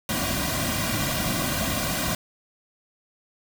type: noise with comb filter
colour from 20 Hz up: pink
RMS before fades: -26 dBFS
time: 0.09-2.15 s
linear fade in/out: 2 ms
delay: 2.3 ms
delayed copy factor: -0.95
effects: none